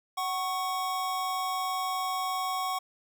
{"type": "tone pair together", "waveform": "square", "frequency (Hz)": [750, 1101.6], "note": ["F#5", "C#6"], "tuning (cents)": [23, -11], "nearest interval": "perfect fifth", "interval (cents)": 666, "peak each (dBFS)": [-33, -32], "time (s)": [0.17, 2.79], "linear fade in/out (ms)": 10, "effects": []}